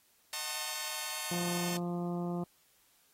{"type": "chord", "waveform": "5% pulse", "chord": "D# diminished seventh", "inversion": "none", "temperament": "just", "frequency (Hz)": [622.3, 746.7, 896, 1075.3], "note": ["D#5", "F#5", "A5", "C6"], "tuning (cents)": [0, 16, 31, 47], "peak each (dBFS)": [-33, -33, -28, -29], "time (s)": [0.33, 1.77], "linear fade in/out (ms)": 2}
{"type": "harmonic tone", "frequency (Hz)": 174.61, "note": "F3", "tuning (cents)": 0, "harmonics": [1, 2, 3, 4, 5, 6, 7], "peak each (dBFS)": [-34, -39, -46, -44, -50, -51, -53], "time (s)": [1.31, 2.44], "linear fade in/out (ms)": 5}
{"effects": ["white hiss -68 dBFS RMS until 3.13 s", "AAC 48 kbps"]}